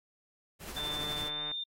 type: noise with tremolo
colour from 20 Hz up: pink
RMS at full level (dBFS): -41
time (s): 0.59-1.3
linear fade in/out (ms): 50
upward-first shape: triangle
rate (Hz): 12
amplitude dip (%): 50
type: tone with pitch glide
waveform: sine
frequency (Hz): 3554 to 3610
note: A7 to A7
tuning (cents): +17 to +44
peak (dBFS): -34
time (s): 0.76-1.64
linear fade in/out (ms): 10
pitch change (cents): +27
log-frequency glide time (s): 1.28-1.47
type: click train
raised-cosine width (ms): 0.5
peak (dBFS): -29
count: 112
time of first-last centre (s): 0.77-1.515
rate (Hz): 149
effects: AAC 48 kbps